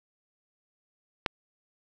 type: click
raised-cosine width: 0.3 ms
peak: -9 dBFS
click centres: 1.262 s
effects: none